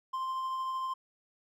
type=tone with tremolo; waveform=triangle; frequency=1046.5 Hz; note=C6; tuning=in tune; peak=-29 dBFS; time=0.13-0.94 s; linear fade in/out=10 ms; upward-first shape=triangle; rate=13 Hz; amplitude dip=25%; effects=none